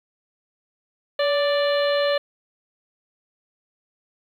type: harmonic tone with a mistuned harmonic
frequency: 587.3 Hz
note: D5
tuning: in tune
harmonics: 1 / 2 / 3 / 4 / 5 / 6 / 7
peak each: -19 / -30 / -29 / -37 / -32 / -34 / -33 dBFS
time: 1.19-2.18 s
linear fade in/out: 5 ms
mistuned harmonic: 1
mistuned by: -46 cents
effects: 9-bit